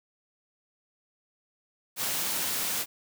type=high-pass noise; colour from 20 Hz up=white; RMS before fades=-30 dBFS; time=1.96-2.86 s; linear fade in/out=50 ms; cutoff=100 Hz; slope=24 dB/octave; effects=none